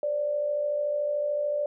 sine tone pair together, 533.7 / 587.3 Hz, C5 / D5, +34 / 0 cents, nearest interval major second, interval 166 cents, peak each -35 / -25 dBFS, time 0.03-1.66 s, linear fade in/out 2 ms, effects none

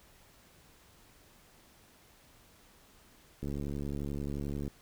click train, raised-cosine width 3 ms, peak -25 dBFS, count 90, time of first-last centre 3.43-4.678 s, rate 71.3 Hz, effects pink hiss -61 dBFS RMS until 4.81 s

